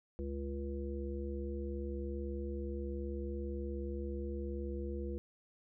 harmonic tone with a mistuned harmonic, 69.3 Hz, C#2, in tune, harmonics 1 / 3 / 5 / 7, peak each -39 / -45 / -43 / -46 dBFS, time 0.19-5.18 s, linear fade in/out 0 ms, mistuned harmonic 1, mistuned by +27 cents, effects none

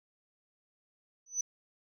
sine tone with exponential growth, 6000 Hz, F#8, 23 cents sharp, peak -24 dBFS, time 1.26-1.41 s, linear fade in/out 5 ms, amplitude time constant 32 ms, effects tanh soft clip ceiling -25 dBFS

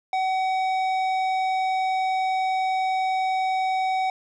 sine tone with tanh clipping, 755 Hz, F#5, 35 cents sharp, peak -23 dBFS, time 0.13-4.1 s, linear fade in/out 2 ms, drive 12 dB, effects none

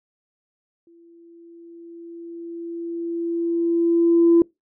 sine tone with exponential growth, 337.7 Hz, E4, 42 cents sharp, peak -9 dBFS, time 0.87-4.42 s, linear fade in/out 2 ms, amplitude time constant 770 ms, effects noise-tail reverb RT60 0.2 s tail -26 dB re dry + tanh soft clip ceiling -7 dBFS

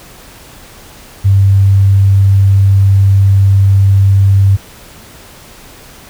sine tone, 98 Hz, G2, in tune, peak -4 dBFS, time 1.24-4.57 s, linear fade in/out 20 ms, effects pink hiss -36 dBFS RMS until 6.09 s

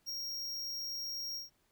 square tone with ADSR envelope, 5588 Hz, F8, in tune, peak -36 dBFS, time 0.06-1.5 s, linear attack 31 ms, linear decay 5 ms, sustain -2 dB, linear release 140 ms, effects pink hiss -74 dBFS RMS until 1.71 s

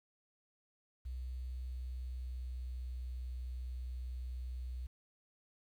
sine tone with pitch glide, 63 to 62.31 Hz, B1 to B1, +35 to +16 cents, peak -39 dBFS, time 1.05-4.87 s, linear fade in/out 10 ms, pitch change -19 cents, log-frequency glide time 1.49-2.89 s, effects 11-bit

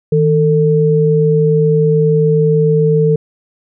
sine tone pair together, 157.8 / 446.3 Hz, D#3 / A4, +25 / +25 cents, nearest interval octave + tritone, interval 1800 cents, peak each -11 dBFS, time 0.12-3.16 s, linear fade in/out 5 ms, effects none

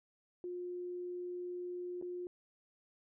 sine tone with dropouts, 356.4 Hz, F4, 35 cents sharp, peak -39 dBFS, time 0.44-2.27 s, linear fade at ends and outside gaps 1 ms, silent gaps 2.014-2.024 s, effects none

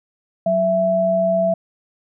sine tone pair together, 186.1 / 663.2 Hz, F#3 / E5, +10 / +10 cents, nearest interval octave + minor seventh, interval 2200 cents, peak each -23 / -15 dBFS, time 0.46-1.54 s, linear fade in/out 5 ms, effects none

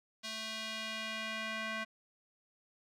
square tone with band-pass filter sweep, 220 Hz, A3, in tune, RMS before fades -40 dBFS, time 0.23-1.85 s, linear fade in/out 20 ms, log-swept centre 4100 to 1900 Hz, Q 1.4, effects none

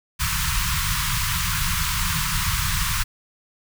pink band-stop noise, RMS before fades -23 dBFS, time 0.19-3.04 s, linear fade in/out 20 ms, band 180 to 950 Hz, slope 96 dB/octave, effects none

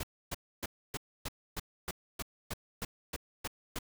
pink noise bursts, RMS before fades -37 dBFS, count 13, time 0-3.789 s, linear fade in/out 5 ms, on 33 ms, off 280 ms, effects none

